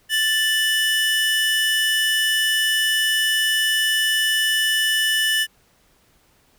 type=tone pair together; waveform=45% pulse; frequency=1760 / 2960 Hz; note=A6 / F#7; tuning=0 / 0 cents; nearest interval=major sixth; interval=900 cents; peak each=-20 dBFS; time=0.09-5.47 s; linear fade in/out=50 ms; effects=pink hiss -59 dBFS RMS until 6.58 s